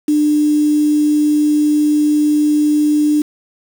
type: tone with quantisation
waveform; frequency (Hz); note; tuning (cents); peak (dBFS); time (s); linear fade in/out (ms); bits
sine; 299; D4; +31; -10; 0.08-3.22; 5; 5
effects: none